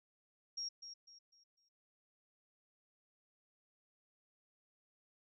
sine tone with echo, 5588 Hz, F8, in tune, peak -39 dBFS, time 0.57-0.69 s, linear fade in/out 10 ms, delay 250 ms, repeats 4, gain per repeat -9 dB, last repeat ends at 1.69 s, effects none

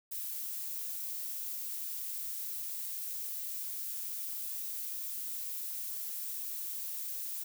violet noise, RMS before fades -39 dBFS, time 0.11-7.44 s, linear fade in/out 10 ms, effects none

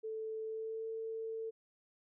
sine tone with pitch glide, 440 to 447.2 Hz, A4 to A4, 0 to +28 cents, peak -38 dBFS, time 0.03-1.51 s, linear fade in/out 20 ms, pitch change +28 cents, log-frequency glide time 0.44-0.88 s, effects none

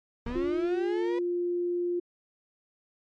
brown noise with exponential decay, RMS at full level -34 dBFS, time 0.26-0.91 s, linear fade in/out 5 ms, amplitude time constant 140 ms
35% pulse linear sweep, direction up, 229.6 to 493.9 Hz, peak -31 dBFS, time 0.26-1.19 s, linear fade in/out 5 ms
sine tone, 351.1 Hz, F4, 9 cents sharp, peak -26 dBFS, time 0.35-2 s, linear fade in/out 10 ms
effects low-pass 3000 Hz 12 dB/octave + MP3 64 kbps

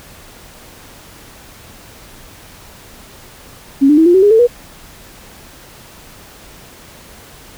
sine tone with pitch steps, 274.2 / 297.3 / 322.3 / 349.5 / 378.9 / 410.8 / 445.4 / 483 Hz, C#4 / D4 / E4 / F4 / F#4 / G#4 / A4 / B4, -19 / +21 / -39 / +1 / +41 / -19 / +21 / -39 cents, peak -5 dBFS, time 3.81-4.474 s, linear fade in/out 20 ms, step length 83 ms, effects pink hiss -39 dBFS RMS until 7.57 s

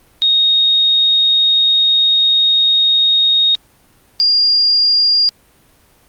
sine tone pair in turn, 3729 / 4811 Hz, A#7 / D8, 0 / +41 cents, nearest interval major third, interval 441 cents, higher second, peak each -9 dBFS, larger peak neither, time 0.22-3.55 / 4.2-5.29 s, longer first, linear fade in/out 0 ms, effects pink hiss -51 dBFS RMS until 6.08 s + Opus 32 kbps

